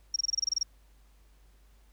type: tone bursts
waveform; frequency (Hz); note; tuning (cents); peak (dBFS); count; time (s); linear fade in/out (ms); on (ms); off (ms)
sine; 5588; F8; 0; -24; 11; 0.14-0.631; 5; 21; 26
effects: added 50 Hz sine -57 dBFS peak until 1.92 s + pink hiss -68 dBFS RMS until 1.92 s